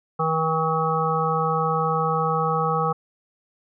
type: harmonic tone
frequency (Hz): 160.2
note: E3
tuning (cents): -49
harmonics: 1 / 3 / 5 / 7 / 8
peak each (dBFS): -26 / -26 / -26 / -26 / -26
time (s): 0.19-2.93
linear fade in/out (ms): 10
effects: none